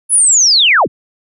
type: linear sweep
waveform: sine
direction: down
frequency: 10548 to 30.87 Hz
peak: -6 dBFS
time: 0.09-0.88 s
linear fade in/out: 50 ms
effects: none